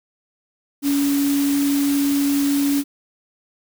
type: tone in noise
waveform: sine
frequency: 282.5 Hz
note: C#4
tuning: 33 cents sharp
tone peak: -16 dBFS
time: 0.82-2.84 s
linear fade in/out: 50 ms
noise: white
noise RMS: -29 dBFS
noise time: 0.82-2.84 s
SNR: +10 dB
effects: none